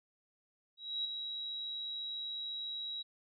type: tone with ADSR envelope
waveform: sine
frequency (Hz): 3862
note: B7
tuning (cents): -39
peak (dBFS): -32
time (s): 0.77-3.03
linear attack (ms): 280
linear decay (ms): 3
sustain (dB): -6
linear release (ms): 18
effects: none